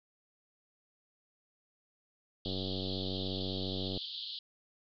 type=band-pass noise; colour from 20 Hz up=pink; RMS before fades=-42 dBFS; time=2.45-4.39 s; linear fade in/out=2 ms; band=3100 to 4600 Hz; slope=96 dB/octave
type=click train; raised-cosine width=2 ms; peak=-26 dBFS; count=144; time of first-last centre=2.46-3.975 s; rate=94.4 Hz
effects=none